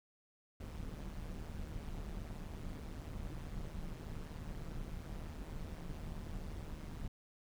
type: noise with amplitude modulation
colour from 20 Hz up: brown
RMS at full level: -41 dBFS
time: 0.6-7.08 s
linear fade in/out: 5 ms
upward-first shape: sine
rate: 154 Hz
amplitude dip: 75%
effects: none